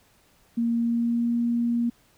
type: tone with pitch glide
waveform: sine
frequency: 233.1 to 236.2 Hz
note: A#3 to A#3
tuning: 0 to +23 cents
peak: -21 dBFS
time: 0.57-1.9 s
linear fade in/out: 10 ms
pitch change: +23 cents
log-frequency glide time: 0.75-1.35 s
effects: pink hiss -61 dBFS RMS until 2.17 s